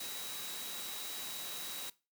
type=tone in noise; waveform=sine; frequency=3864 Hz; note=B7; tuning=39 cents flat; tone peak=-46 dBFS; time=0-1.9 s; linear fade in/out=5 ms; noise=white; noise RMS=-43 dBFS; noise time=0-1.9 s; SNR=-6 dB; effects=noise-tail reverb RT60 0.3 s tail -20 dB re dry + high-pass 150 Hz 12 dB/octave